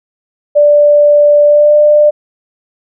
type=tone with pitch glide; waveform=sine; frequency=587.3 to 596.2 Hz; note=D5 to D5; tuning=0 to +26 cents; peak=-3 dBFS; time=0.55-2.11 s; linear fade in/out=20 ms; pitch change=+26 cents; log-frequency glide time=1.45-1.75 s; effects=none